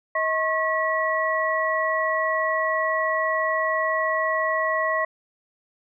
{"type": "tone cluster", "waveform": "sine", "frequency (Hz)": [635, 1087, 1931], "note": ["D#5", "C#6", "B6"], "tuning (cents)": [35, -34, -39], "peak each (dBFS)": -25, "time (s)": [0.15, 5.05], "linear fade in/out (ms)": 5, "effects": []}